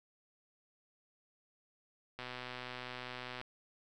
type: click train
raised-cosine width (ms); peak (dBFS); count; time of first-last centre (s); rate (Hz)
0.3; -27; 154; 2.19-3.414; 125
effects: none